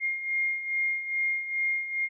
sine beating tone pair, 2126 / 2128.4 Hz, C7 / C7, +27 / +29 cents, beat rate 2.4 Hz, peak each -33 / -27 dBFS, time 0-2.09 s, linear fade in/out 50 ms, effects none

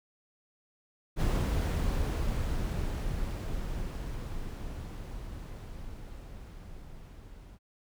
brown noise with level ramp, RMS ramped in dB -26 to -49 dBFS, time 1.16-7.59 s, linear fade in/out 50 ms, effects none

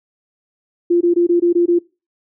sine tone bursts, 346.6 Hz, F4, 13 cents flat, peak -10 dBFS, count 7, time 0.9-1.79 s, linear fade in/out 10 ms, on 110 ms, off 20 ms, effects noise-tail reverb RT60 0.3 s tail -23 dB re dry

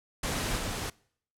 pink noise with level steps, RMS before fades -31 / -34 dBFS, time 0.23-0.9 s, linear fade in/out 5 ms, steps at 0.57 s, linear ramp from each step 20 ms, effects noise-tail reverb RT60 0.6 s tail -24 dB re dry + low-pass 11000 Hz 12 dB/octave

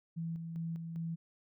sine tone with tremolo, 165.4 Hz, E3, 6 cents sharp, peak -35 dBFS, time 0.16-1.16 s, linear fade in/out 20 ms, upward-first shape square, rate 2.5 Hz, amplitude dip 40%, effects none

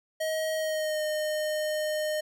square tone with pitch glide, 632 to 612.9 Hz, D#5 to D#5, +27 to -26 cents, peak -28 dBFS, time 0.2-2.21 s, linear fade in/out 10 ms, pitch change -53 cents, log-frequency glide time 0.55-1.02 s, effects none

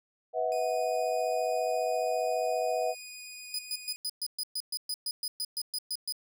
sine chord, B suspended fourth, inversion none, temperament equal with one note detuned, 493.9 / 645.3 / 740 Hz, B4 / E5 / F#5, 0 / -37 / 0 cents, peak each -32 / -30 / -32 dBFS, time 0.33-2.95 s, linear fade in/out 50 ms
15% pulse tone, 2473 Hz, D#7, 11 cents flat, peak -36 dBFS, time 0.52-3.96 s, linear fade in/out 0 ms
sawtooth tone bursts, 4978 Hz, D#8, in tune, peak -28 dBFS, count 16, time 3.54-6.124 s, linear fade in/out 2 ms, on 49 ms, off 120 ms
effects none

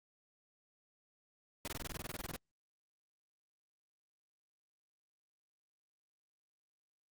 pink noise bursts, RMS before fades -42 dBFS, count 15, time 1.65-2.362 s, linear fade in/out 0 ms, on 26 ms, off 23 ms, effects Opus 48 kbps

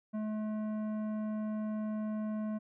sine tone with tanh clipping, 214.6 Hz, A3, 43 cents flat, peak -35 dBFS, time 0.13-2.59 s, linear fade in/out 20 ms, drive 12 dB, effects none

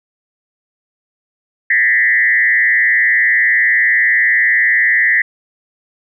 sine tone with frequency modulation, 1900 Hz, A#6, 33 cents sharp, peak -9 dBFS, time 1.7-5.22 s, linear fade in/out 5 ms, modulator 120 Hz, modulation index 1.3, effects none

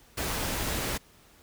pink noise, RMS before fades -31 dBFS, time 0.17-0.98 s, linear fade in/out 10 ms, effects pink hiss -58 dBFS RMS until 1.42 s

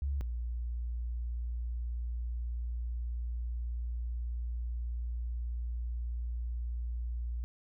sine tone pair in turn, 69.3 / 59.16 Hz, C#2 / A#1, 0 / +26 cents, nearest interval minor third, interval 274 cents, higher first, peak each -30 / -33 dBFS, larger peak first, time 0.02-0.21 / 0.21-7.44 s, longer second, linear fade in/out 0 ms, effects none

